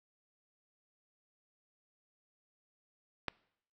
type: click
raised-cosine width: 0.3 ms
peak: -17 dBFS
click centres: 3.283 s
effects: noise-tail reverb RT60 0.7 s tail -24 dB re dry + AAC 48 kbps